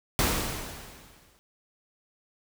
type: noise with exponential decay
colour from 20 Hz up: pink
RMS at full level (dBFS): -23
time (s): 0.19-1.39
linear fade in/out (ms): 0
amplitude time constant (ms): 260
effects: none